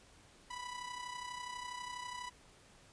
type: tone with amplitude modulation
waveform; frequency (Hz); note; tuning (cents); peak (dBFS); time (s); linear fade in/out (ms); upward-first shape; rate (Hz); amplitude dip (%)
sawtooth; 987.8; B5; 0; -36; 0.5-2.3; 10; sine; 32.2; 60
effects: pink hiss -62 dBFS RMS until 2.92 s + resampled to 22050 Hz